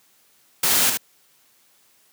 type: noise with echo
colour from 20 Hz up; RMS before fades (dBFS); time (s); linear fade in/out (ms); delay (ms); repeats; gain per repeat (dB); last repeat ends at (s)
white; -19; 0.63-0.9; 5; 74; 1; -5; 0.974
effects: white hiss -59 dBFS RMS until 2.12 s + high-pass 100 Hz 12 dB/octave